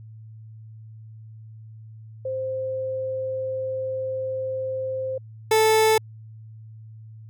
sine / 30% pulse tone pair in turn, 523.3 / 438.5 Hz, C5 / A4, 0 / -6 cents, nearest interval minor third, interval 306 cents, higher first, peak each -25 / -13 dBFS, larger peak second, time 2.25-5.18 / 5.51-5.98 s, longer first, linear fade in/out 5 ms, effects added 110 Hz sine -40 dBFS peak until 7.29 s

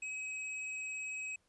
sine tone with tanh clipping, 2547 Hz, D#7, 40 cents sharp, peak -40 dBFS, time 0.02-1.36 s, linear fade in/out 5 ms, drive 16 dB, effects pink hiss -75 dBFS RMS until 1.48 s + resampled to 24000 Hz

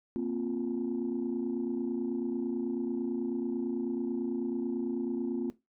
sine chord, Bb suspended second, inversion none, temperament just, 233.1 / 262.2 / 349.6 Hz, Bb3 / C4 / F4, 0 / +4 / +2 cents, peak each -33 dBFS, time 0.16-5.5 s, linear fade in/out 0 ms, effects noise-tail reverb RT60 0.2 s tail -17 dB re dry + tanh soft clip ceiling -24 dBFS

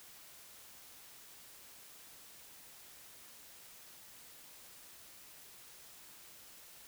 silence, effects white hiss -56 dBFS RMS until 6.87 s

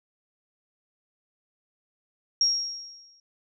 sine tone with exponential decay, 5588 Hz, F8, in tune, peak -17 dBFS, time 2.41-3.2 s, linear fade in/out 2 ms, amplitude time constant 170 ms, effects none

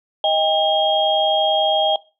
sine tone cluster, 628 / 797 / 3249 Hz, D#5 / G5 / G#7, +16 / +28 / -39 cents, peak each -19 dBFS, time 0.24-1.96 s, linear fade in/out 2 ms, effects noise-tail reverb RT60 0.3 s tail -20 dB re dry

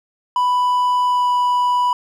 triangle tone with pitch glide, 991 to 985.3 Hz, B5 to B5, +6 to -4 cents, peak -12 dBFS, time 0.36-1.93 s, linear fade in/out 2 ms, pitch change -10 cents, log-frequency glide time 1.06-1.3 s, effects none

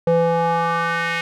square tone with band-pass filter sweep, 167.7 Hz, E3, 30 cents sharp, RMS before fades -19 dBFS, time 0.07-1.21 s, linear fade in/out 2 ms, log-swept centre 470 to 2200 Hz, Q 2.3, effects none

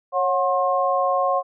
sine tone cluster, 549 / 729 / 1069 Hz, C#5 / F#5 / C6, -17 / -26 / +37 cents, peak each -22 dBFS, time 0.12-1.43 s, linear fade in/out 50 ms, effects none

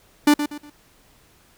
45% pulse tone with echo, 294.4 Hz, D4, 4 cents sharp, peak -11 dBFS, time 0.27-0.34 s, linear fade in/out 5 ms, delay 120 ms, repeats 3, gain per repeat -10 dB, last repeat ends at 0.7 s, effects pink hiss -56 dBFS RMS until 1.57 s

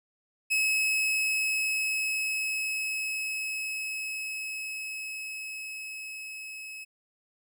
40% pulse tone with level ramp, 2574 Hz, E7, 42 cents flat, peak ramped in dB -22 to -38 dBFS, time 0.5-6.85 s, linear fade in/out 20 ms, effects none

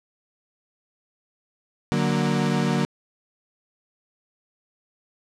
35% pulse chord, D augmented, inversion none, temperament equal, 146.83 / 185 / 233.1 Hz, D3 / F#3 / A#3, 0 / 0 / 0 cents, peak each -23 dBFS, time 1.92-2.85 s, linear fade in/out 0 ms, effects low-pass 7000 Hz 12 dB/octave

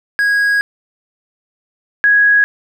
triangle / sine tone pair in turn, 1650 / 1660.5 Hz, G#6 / G#6, -12 / -1 cents, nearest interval unison, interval 11 cents, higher second, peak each -9 / -7 dBFS, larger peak second, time 0.19-0.61 / 2.04-2.44 s, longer first, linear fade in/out 0 ms, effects none

